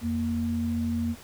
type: tone pair together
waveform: sine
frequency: 87.19 / 233.1 Hz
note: F2 / A#3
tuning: -2 / 0 cents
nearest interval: octave + perfect fourth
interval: 1702 cents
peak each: -31 / -26 dBFS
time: 0.01-1.16 s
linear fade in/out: 50 ms
effects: pink hiss -48 dBFS RMS until 1.23 s